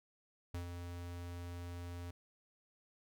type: tone with ADSR envelope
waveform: square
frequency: 87.31 Hz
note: F2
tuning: in tune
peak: -39 dBFS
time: 0.54-2.11 s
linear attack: 4 ms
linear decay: 110 ms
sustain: -5 dB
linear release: 6 ms
effects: none